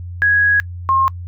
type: tone pair in turn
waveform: sine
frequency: 1661.2 / 1069.8 Hz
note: G#6 / C6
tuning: 0 / +38 cents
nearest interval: minor sixth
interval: 762 cents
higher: first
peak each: -10 / -11 dBFS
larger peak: first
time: 0.22-0.6 / 0.89-1.08 s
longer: first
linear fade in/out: 0 ms
effects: noise-tail reverb RT60 0.1 s tail -24 dB re dry + added 88 Hz sine -26 dBFS peak until 1.27 s